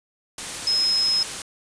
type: tone in noise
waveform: sine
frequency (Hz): 5140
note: E8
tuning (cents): -45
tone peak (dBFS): -18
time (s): 0.67-1.23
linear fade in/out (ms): 2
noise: white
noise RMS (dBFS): -31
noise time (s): 0.38-1.42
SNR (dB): +10
effects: resampled to 22050 Hz